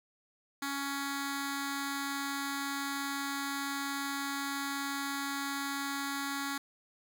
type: tone with notch filter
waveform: 10% pulse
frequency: 278.9 Hz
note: C#4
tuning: 11 cents sharp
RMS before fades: -36 dBFS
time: 0.62-6.58 s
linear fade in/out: 5 ms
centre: 560 Hz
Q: 0.74
effects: none